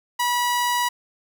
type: tone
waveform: sawtooth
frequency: 972 Hz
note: B5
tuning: 28 cents flat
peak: -16 dBFS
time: 0.19-0.89 s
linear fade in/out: 10 ms
effects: none